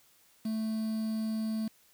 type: tone with quantisation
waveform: triangle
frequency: 220 Hz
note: A3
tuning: in tune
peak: -28 dBFS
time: 0.45-1.68 s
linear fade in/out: 5 ms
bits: 8
effects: white hiss -64 dBFS RMS until 1.93 s